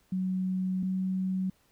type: tone pair in turn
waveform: sine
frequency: 186.2 / 187.5 Hz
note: F#3 / F#3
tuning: +11 / +23 cents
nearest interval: unison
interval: 12 cents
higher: second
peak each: -27 dBFS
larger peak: neither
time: 0.12-0.83 / 0.83-1.5 s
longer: first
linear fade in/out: 5 ms
effects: pink hiss -67 dBFS RMS until 1.71 s